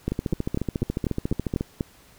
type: two click trains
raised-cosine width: 3 ms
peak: -12 / -11 dBFS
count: 22 / 8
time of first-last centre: 0.12-1.609 / 0.08-1.808 s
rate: 14.1 / 4.05 Hz
effects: pink hiss -54 dBFS RMS until 2.18 s

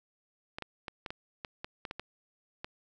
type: clicks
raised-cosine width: 0.3 ms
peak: -22 dBFS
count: 11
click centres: 0.585 / 0.623 / 0.882 / 1.062 / 1.105 / 1.448 / 1.645 / 1.852 / 1.911 / 1.996 / 2.645 s
effects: none

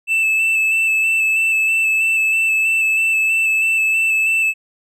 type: tone with vibrato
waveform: triangle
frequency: 2637 Hz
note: E7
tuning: in tune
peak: -12 dBFS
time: 0.07-4.54 s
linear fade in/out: 50 ms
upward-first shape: square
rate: 3.1 Hz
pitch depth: 15 cents each way
effects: none

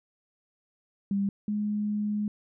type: tone pair in turn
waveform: sine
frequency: 198.9 / 209 Hz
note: G3 / G#3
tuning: +25 / +11 cents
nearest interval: minor second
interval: 86 cents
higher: second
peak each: -24 / -26 dBFS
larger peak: first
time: 1.11-1.29 / 1.48-2.28 s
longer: second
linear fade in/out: 2 ms
effects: none

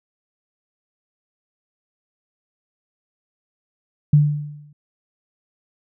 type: tone with exponential decay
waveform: sine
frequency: 147.7 Hz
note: D3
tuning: 10 cents sharp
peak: -7 dBFS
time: 4.13-4.73 s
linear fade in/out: 5 ms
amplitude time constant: 130 ms
effects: none

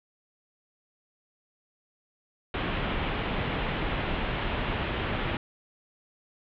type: low-pass noise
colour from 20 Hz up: pink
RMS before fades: -30 dBFS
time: 2.54-5.37 s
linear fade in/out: 2 ms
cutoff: 3400 Hz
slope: 48 dB/octave
effects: none

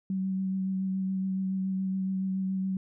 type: tone with vibrato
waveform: sine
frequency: 190 Hz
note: F#3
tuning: 46 cents sharp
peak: -27 dBFS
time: 0.1-2.77 s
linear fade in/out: 2 ms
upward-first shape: sine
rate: 7.1 Hz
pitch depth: 15 cents each way
effects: none

